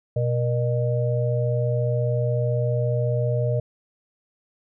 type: tone cluster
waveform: sine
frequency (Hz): 122 / 472.6 / 607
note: B2 / A#4 / D#5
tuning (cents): -21 / +24 / -43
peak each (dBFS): -21 / -28 / -27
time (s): 0.16-3.6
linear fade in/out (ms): 5
effects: none